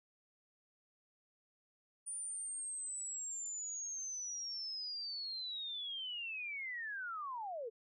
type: linear sweep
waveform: sine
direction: down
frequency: 9397 to 426.5 Hz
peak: -40 dBFS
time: 2.06-7.7 s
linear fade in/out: 20 ms
effects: none